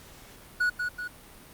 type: tone with echo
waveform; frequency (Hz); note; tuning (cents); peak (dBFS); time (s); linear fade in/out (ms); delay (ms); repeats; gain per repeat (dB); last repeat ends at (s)
triangle; 1464; F#6; -19; -20; 0.6-0.7; 10; 190; 2; -5; 1.08
effects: pink hiss -50 dBFS RMS until 1.53 s + Opus 48 kbps